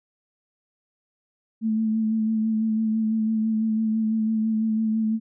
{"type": "tone with vibrato", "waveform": "sine", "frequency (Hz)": 220, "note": "A3", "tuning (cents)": 0, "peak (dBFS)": -20, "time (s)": [1.61, 5.2], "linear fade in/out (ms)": 50, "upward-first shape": "sine", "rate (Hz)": 6, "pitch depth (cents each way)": 24, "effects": []}